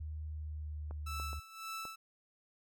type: tone with pitch glide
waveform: sine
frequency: 77 to 74.21 Hz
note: D#2 to D2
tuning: -17 to +19 cents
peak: -39 dBFS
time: 0-1.4 s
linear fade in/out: 10 ms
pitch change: -64 cents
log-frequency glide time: 0.25-1.28 s
type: clicks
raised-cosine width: 1 ms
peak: -35 dBFS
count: 4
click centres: 0.91 / 1.199 / 1.331 / 1.853 s
type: tone with tremolo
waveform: sawtooth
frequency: 1318.5 Hz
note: E6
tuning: in tune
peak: -36 dBFS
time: 1.06-1.96 s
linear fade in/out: 10 ms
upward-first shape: sine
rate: 1.8 Hz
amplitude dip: 80%
effects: none